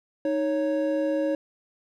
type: tone pair together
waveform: triangle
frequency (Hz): 311.1 / 554.3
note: D#4 / C#5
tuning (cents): 0 / 0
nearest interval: minor seventh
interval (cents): 1000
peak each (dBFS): -24 / -23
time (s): 0.25-1.35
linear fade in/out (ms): 2
effects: none